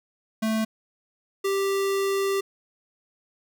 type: tone pair in turn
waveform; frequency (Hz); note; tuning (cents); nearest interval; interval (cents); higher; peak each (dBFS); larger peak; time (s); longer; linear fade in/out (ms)
square; 220.2 / 392.4; A3 / G4; +2 / +2; minor seventh; 1000; second; -23; neither; 0.42-0.65 / 1.44-2.41; second; 10
effects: none